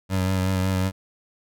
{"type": "tone with vibrato", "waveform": "25% pulse", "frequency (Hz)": 94, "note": "F#2", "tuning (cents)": 28, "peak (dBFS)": -17, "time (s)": [0.09, 0.92], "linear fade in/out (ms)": 50, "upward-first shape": "triangle", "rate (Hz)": 5.4, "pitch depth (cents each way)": 34, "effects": []}